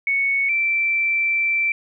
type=tone pair in turn; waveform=sine; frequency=2217 / 2339 Hz; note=C#7 / D7; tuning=0 / -8 cents; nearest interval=minor second; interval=92 cents; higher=second; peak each=-17 dBFS; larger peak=neither; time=0.07-0.49 / 0.49-1.72 s; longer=second; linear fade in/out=2 ms; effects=none